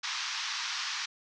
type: band-pass noise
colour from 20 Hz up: white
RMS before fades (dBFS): -35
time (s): 0.03-1.06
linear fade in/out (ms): 10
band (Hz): 910 to 5900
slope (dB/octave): 48
effects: none